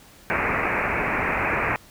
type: low-pass noise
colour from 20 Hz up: white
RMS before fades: -24 dBFS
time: 0.3-1.76 s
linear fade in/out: 0 ms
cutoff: 2500 Hz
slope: 96 dB/octave
effects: pink hiss -50 dBFS RMS until 1.9 s